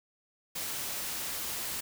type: noise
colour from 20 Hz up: white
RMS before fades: -36 dBFS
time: 0.55-1.81 s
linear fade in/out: 10 ms
effects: none